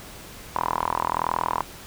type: tone with band-pass filter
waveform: sawtooth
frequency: 41.2 Hz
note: E1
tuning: in tune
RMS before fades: -26 dBFS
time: 0.55-1.61 s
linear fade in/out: 0 ms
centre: 990 Hz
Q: 8.4
effects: pink hiss -42 dBFS RMS until 1.86 s